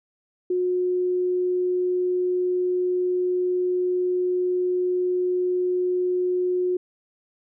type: tone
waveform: sine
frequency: 362.2 Hz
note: F#4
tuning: 37 cents flat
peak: -20 dBFS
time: 0.5-6.77 s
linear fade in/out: 5 ms
effects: none